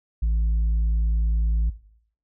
sine tone, 55 Hz, A1, in tune, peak -16 dBFS, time 0.22-1.7 s, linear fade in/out 10 ms, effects noise-tail reverb RT60 0.6 s tail -17 dB re dry + tanh soft clip ceiling -18 dBFS

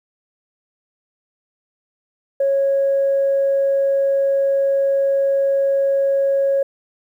sine tone, 550 Hz, C#5, 14 cents flat, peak -13 dBFS, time 2.4-6.63 s, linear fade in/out 5 ms, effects tanh soft clip ceiling -10 dBFS + 9-bit

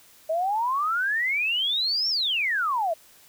sine exponential two-way sweep, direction up then down, 622.3 to 5560 to 622.3 Hz, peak -22 dBFS, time 0.29-2.94 s, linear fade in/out 10 ms, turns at 2.09 s, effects white hiss -54 dBFS RMS until 3.28 s

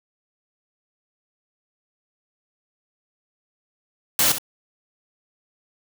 white noise with echo, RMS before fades -18 dBFS, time 4.19-4.32 s, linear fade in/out 2 ms, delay 64 ms, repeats 1, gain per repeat -10 dB, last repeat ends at 4.384 s, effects none

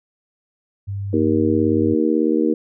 sine tone with pitch glide, 99.4 to 100.09 Hz, G2 to G2, +25 to +37 cents, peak -23 dBFS, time 0.87-1.95 s, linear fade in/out 20 ms, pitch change +12 cents, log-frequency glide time 1.12-1.69 s
harmonic tone, 78.1 Hz, D#2, 7 cents sharp, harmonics 3 / 4 / 5 / 6, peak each -21 / -18 / -22 / -22 dBFS, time 1.13-2.54 s, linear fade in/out 5 ms
effects none

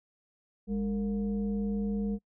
sine tone with frequency modulation, 204.5 Hz, G#3, 26 cents flat, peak -28 dBFS, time 0.67-2.19 s, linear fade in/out 50 ms, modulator 255 Hz, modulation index 0.63, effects noise-tail reverb RT60 0.1 s tail -26 dB re dry

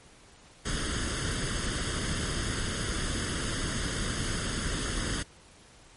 pink noise with comb filter, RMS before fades -31 dBFS, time 0.65-5.23 s, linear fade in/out 10 ms, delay 0.61 ms, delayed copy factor +0.7, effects pink hiss -55 dBFS RMS until 5.96 s + MP3 48 kbps

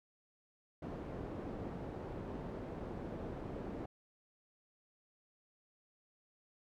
white low-pass noise, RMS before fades -44 dBFS, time 0.82-3.86 s, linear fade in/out 5 ms, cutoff 440 Hz, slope 12 dB/octave, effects none

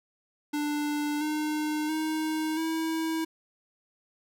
square tone with pitch steps, 295.4 / 304.2 / 313.3 / 322.7 Hz, D4 / D#4 / D#4 / E4, +10 / -39 / +12 / -37 cents, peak -28 dBFS, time 0.53-3.25 s, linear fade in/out 10 ms, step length 680 ms, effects none

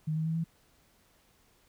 sine tone with pitch steps, 155.56 / 158.55 / 161.6 / 164.71 Hz, D#3 / D#3 / E3 / E3, 0 / +33 / -34 / -1 cents, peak -28 dBFS, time 0.07-0.442 s, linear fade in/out 10 ms, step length 93 ms, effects pink hiss -66 dBFS RMS until 1.68 s

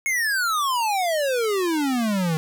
square exponential sweep, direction down, 2203 to 154.5 Hz, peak -21 dBFS, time 0.06-2.37 s, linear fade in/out 0 ms, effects none

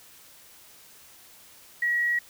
sine tone, 1913 Hz, A#6, 44 cents sharp, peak -22 dBFS, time 1.82-2.19 s, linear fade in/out 5 ms, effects white hiss -52 dBFS RMS until 2.29 s

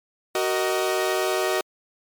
sawtooth chord, D# minor, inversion first, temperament equal with one note detuned, 375.2 / 466.2 / 622.3 Hz, F#4 / A#4 / D#5, +24 / 0 / 0 cents, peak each -20 / -25 / -22 dBFS, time 0.35-1.61 s, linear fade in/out 2 ms, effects MP3 96 kbps

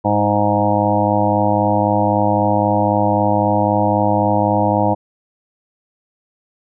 harmonic tone with a mistuned harmonic, 103.83 Hz, G#2, in tune, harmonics 1 / 2 / 3 / 5 / 6 / 7 / 8 / 9, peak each -21 / -21 / -21 / -21 / -21 / -21 / -21 / -21 dBFS, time 0.04-4.95 s, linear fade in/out 20 ms, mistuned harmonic 2, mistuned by -23 cents, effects none

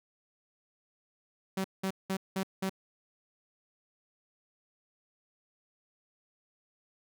sawtooth tone bursts, 191.1 Hz, G3, 44 cents flat, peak -26 dBFS, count 5, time 1.57-2.695 s, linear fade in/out 5 ms, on 73 ms, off 190 ms, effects none

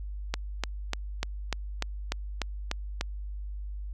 click train, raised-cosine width 0.2 ms, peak -11 dBFS, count 10, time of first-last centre 0.34-3.011 s, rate 3.37 Hz, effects added 50 Hz sine -34 dBFS peak until 3.93 s

